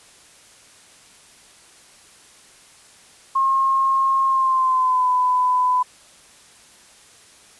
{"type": "tone with pitch glide", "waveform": "sine", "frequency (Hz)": [1074, 1002.1], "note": ["C6", "B5"], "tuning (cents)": [45, 25], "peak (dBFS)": -15, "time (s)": [3.35, 5.83], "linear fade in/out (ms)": 10, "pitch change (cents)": -120, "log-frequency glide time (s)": [4.25, 5.09], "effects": ["white hiss -49 dBFS RMS until 7.59 s", "resampled to 24000 Hz"]}